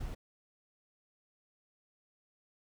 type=noise; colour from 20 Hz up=brown; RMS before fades=-39 dBFS; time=0-0.15 s; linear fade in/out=10 ms; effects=none